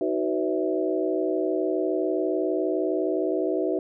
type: tone cluster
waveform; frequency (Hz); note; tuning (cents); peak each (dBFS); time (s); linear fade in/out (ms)
sine; 313.4 / 373.2 / 492.8 / 565 / 652; D#4 / F#4 / B4 / C#5 / E5; +13 / +15 / -4 / +33 / -19; -28 / -26 / -30 / -35 / -30; 0.01-3.79; 2
effects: none